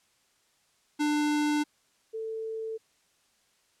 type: tone pair in turn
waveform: square / sine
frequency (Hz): 297.7 / 444.2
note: D4 / A4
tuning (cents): +24 / +16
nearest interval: perfect fifth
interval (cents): 692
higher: second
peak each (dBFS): -25 / -32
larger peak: first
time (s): 0.99-1.64 / 2.13-2.78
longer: neither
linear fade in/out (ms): 20
effects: white hiss -68 dBFS RMS until 3.8 s + low-pass 9000 Hz 12 dB/octave